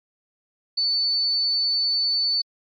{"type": "tone", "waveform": "sine", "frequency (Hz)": 4495, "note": "C#8", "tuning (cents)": 23, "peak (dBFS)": -19, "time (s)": [0.77, 2.42], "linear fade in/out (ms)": 10, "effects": ["MP3 32 kbps"]}